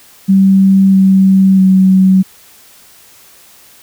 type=tone with pitch steps; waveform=sine; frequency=193 / 191.5 / 188.9 Hz; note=G3 / G3 / F#3; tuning=-27 / -40 / +36 cents; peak=-4 dBFS; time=0.28-2.23 s; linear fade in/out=20 ms; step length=650 ms; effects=white hiss -42 dBFS RMS until 3.82 s